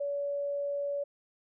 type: tone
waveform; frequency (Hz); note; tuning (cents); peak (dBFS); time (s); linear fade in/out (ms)
sine; 569; C#5; +45; -30; 0-1.04; 10
effects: none